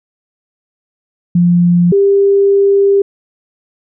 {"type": "tone pair in turn", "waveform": "sine", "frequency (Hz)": [174.61, 397.5], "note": ["F3", "G4"], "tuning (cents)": [0, 24], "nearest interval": "octave + major second", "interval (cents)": 1424, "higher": "second", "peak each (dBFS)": -6, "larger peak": "neither", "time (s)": [[1.35, 1.92], [1.92, 3.02]], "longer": "second", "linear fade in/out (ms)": 5, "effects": []}